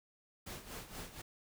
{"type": "noise with tremolo", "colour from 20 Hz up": "pink", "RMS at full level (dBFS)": -45, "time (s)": [0.46, 1.22], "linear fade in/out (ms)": 10, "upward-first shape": "sine", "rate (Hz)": 4.2, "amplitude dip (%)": 70, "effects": []}